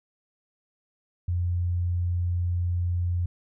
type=tone; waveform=sine; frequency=88 Hz; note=F2; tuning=14 cents sharp; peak=-23 dBFS; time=1.28-3.26 s; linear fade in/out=5 ms; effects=none